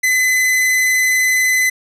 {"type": "tone", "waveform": "45% pulse", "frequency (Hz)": 2022, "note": "B6", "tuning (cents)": 40, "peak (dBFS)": -12, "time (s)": [0.03, 1.7], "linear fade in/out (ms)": 10, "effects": ["resampled to 32000 Hz"]}